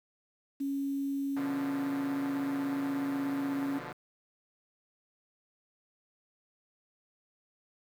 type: tone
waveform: sine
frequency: 277.2 Hz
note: C#4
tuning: in tune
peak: -30 dBFS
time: 0.6-3.79 s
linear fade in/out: 10 ms
type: chord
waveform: 5% pulse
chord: B diminished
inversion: none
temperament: equal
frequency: 123.47 / 146.83 / 174.61 Hz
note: B2 / D3 / F3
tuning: 0 / 0 / 0 cents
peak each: -33 / -32 / -33 dBFS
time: 1.36-3.93 s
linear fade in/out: 10 ms
effects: low-pass 3000 Hz 12 dB/octave + 9-bit